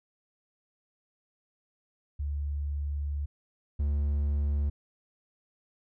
sine / triangle tone pair in turn, 72.2 / 72.2 Hz, D2 / D2, -29 / -29 cents, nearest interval unison, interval 0 cents, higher neither, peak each -29 / -23 dBFS, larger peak second, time 2.19-3.26 / 3.79-4.7 s, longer first, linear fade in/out 10 ms, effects none

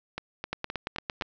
two click trains, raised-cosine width 0.3 ms, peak -17 / -14 dBFS, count 5 / 7, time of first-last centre 0.18-1.222 / 0.53-1.212 s, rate 3.84 / 8.8 Hz, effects resampled to 16000 Hz + 8-bit

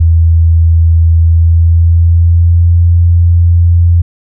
sine tone with pitch glide, 82.41 to 85.61 Hz, E2 to F2, 0 to -34 cents, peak -3 dBFS, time 0-4.02 s, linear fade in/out 10 ms, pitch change +66 cents, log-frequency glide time 1.19-2.8 s, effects none

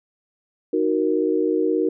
sine chord, D# minor, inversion none, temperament equal, 311.1 / 370 / 466.2 Hz, D#4 / F#4 / A#4, 0 / 0 / 0 cents, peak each -22 dBFS, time 0.73-1.89 s, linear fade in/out 5 ms, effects none

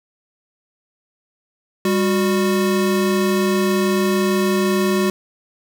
square tone pair together, 199.1 / 366 Hz, G3 / F#4, +27 / -19 cents, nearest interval major seventh, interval 1054 cents, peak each -19 / -19 dBFS, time 1.85-5.1 s, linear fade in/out 2 ms, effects 9-bit

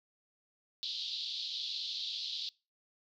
white band-pass noise, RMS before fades -39 dBFS, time 0.83-2.49 s, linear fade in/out 0 ms, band 3400 to 4400 Hz, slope 48 dB/octave, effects noise-tail reverb RT60 0.3 s tail -24 dB re dry

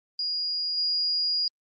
sine tone with level steps, 4866 Hz, D#8, 39 cents flat, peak -26 / -23 dBFS, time 0.19-1.48 s, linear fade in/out 2 ms, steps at 0.77 s, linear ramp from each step 10 ms, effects Opus 24 kbps

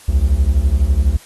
triangle beating tone pair, 61.8 / 73.8 Hz, B1 / D2, +2 / +9 cents, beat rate 12 Hz, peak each -12 dBFS, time 0.08-1.17 s, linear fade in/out 10 ms, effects white hiss -43 dBFS RMS until 1.25 s + AAC 32 kbps

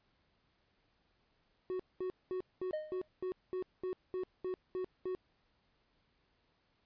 triangle tone bursts, 369.6 Hz, F#4, 2 cents flat, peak -33 dBFS, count 12, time 1.7-5.15 s, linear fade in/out 0 ms, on 95 ms, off 210 ms
triangle tone with exponential decay, 616 Hz, D#5, 17 cents flat, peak -30 dBFS, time 2.73-3.08 s, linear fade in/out 5 ms, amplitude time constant 76 ms
effects pink hiss -75 dBFS RMS until 6.85 s + resampled to 11025 Hz

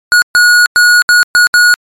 square tone bursts at uneven times, 1451 Hz, F#6, 34 cents flat, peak -4 dBFS, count 6, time 0.12-0.22 / 0.35-0.66 / 0.76-1.02 / 1.09-1.23 / 1.35-1.47 / 1.54-1.74 s, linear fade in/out 0 ms, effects low-pass 11000 Hz 12 dB/octave + MP3 96 kbps

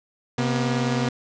sawtooth tone pair together, 129.66 / 240 Hz, C3 / B3, -15 / -49 cents, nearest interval major seventh, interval 1066 cents, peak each -20 / -20 dBFS, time 0.38-1.09 s, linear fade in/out 5 ms, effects resampled to 16000 Hz + 7-bit

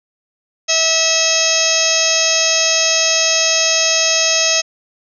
harmonic tone, 648 Hz, E5, 30 cents flat, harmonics 1 / 2 / 3 / 4 / 5 / 6 / 7 / 8 / 9 / 10, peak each -21 / -29 / -25 / -20 / -23 / -23 / -27 / -18 / -25 / -17 dBFS, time 0.68-4.62 s, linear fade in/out 20 ms, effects none

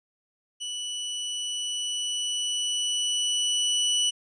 sawtooth tone with level ramp, 2960 Hz, F#7, in tune, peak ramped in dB -28 to -18 dBFS, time 0.6-4.11 s, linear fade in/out 20 ms, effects resampled to 22050 Hz

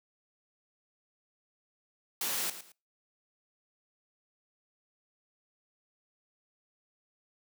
white noise with echo, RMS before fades -33 dBFS, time 2.21-2.5 s, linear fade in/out 2 ms, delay 110 ms, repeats 2, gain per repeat -12 dB, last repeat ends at 2.72 s, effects noise-tail reverb RT60 0.3 s tail -24 dB re dry + high-pass 200 Hz 12 dB/octave

